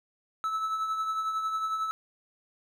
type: tone with tremolo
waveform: triangle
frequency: 1306 Hz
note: E6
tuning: 17 cents flat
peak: -24 dBFS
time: 0.44-1.91 s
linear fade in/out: 0 ms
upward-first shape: triangle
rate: 11 Hz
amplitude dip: 50%
effects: none